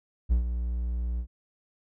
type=tone with ADSR envelope; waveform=triangle; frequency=59.6 Hz; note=A#1; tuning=39 cents sharp; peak=-16 dBFS; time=0.29-1.27 s; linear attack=29 ms; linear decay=110 ms; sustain=-9 dB; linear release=78 ms; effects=none